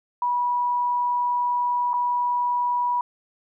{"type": "tone with dropouts", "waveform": "sine", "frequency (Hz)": 975, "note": "B5", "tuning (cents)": -23, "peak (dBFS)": -20, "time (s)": [0.22, 3.01], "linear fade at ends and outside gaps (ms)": 2, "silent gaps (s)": [1.933, 1.939], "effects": []}